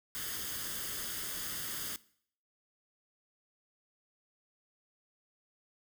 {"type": "noise with comb filter", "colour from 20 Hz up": "white", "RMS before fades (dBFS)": -39, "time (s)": [0.15, 1.96], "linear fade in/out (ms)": 0, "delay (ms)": 0.61, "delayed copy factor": 0.6, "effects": ["noise-tail reverb RT60 0.6 s tail -20 dB re dry"]}